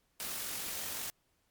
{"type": "noise with amplitude modulation", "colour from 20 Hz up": "white", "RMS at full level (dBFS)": -38, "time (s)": [0.2, 1.1], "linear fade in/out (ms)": 0, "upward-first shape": "sine", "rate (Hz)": 45.7, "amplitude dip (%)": 25, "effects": ["pink hiss -75 dBFS RMS until 1.5 s", "MP3 96 kbps"]}